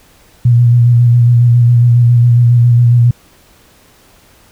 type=tone with vibrato; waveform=sine; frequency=120 Hz; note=B2; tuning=49 cents flat; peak=-4 dBFS; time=0.45-3.11 s; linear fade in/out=5 ms; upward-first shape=square; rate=7.3 Hz; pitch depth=22 cents each way; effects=pink hiss -46 dBFS RMS until 4.51 s